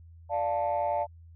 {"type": "chord", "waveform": "sine", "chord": "D minor", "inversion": "none", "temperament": "equal", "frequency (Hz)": [587.3, 698.5, 880], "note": ["D5", "F5", "A5"], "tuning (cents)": [0, 0, 0], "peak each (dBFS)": -29, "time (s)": [0.29, 1.07], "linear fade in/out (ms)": 50, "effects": ["tanh soft clip ceiling -20 dBFS", "added 83 Hz sine -48 dBFS peak until 1.35 s"]}